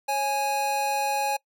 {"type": "tone pair together", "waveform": "square", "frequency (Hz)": [548.1, 833], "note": ["C#5", "G#5"], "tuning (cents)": [-20, 5], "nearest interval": "perfect fifth", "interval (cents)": 725, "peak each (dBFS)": [-32, -25], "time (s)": [0.08, 1.37], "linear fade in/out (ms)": 10, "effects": ["noise-tail reverb RT60 0.1 s tail -23 dB re dry"]}